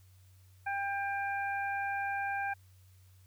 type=harmonic tone; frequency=796 Hz; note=G5; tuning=26 cents sharp; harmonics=1 / 2 / 3; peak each=-34 / -36 / -42 dBFS; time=0.66-2.54 s; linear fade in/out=10 ms; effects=added 93 Hz sine -57 dBFS peak until 3.26 s + white hiss -69 dBFS RMS until 3.26 s